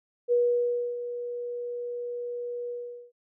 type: tone with ADSR envelope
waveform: sine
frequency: 483.2 Hz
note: B4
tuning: 38 cents flat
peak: -19 dBFS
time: 0.28-3.12 s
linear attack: 40 ms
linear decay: 640 ms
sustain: -12 dB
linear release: 420 ms
effects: none